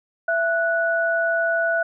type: tone pair together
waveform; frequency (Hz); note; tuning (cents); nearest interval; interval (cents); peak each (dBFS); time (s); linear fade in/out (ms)
sine; 667 / 1475; E5 / F#6; +20 / -6; octave + major second; 1374; -21; 0.28-1.83; 5
effects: none